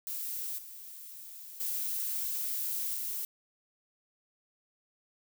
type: noise with level steps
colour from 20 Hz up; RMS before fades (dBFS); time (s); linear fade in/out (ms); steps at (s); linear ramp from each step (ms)
violet; -37 / -47 / -34 / -36; 0.07-3.25; 0; 0.58 / 1.6 / 2.94; 5
effects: none